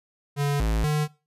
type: tone with pitch steps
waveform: square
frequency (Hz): 143.1 / 54.6 / 150.7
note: D3 / A1 / D3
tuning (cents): -45 / -13 / +45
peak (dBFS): -22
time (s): 0.36-1.08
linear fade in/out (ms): 50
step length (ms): 240
effects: noise-tail reverb RT60 0.3 s tail -20 dB re dry + resampled to 32000 Hz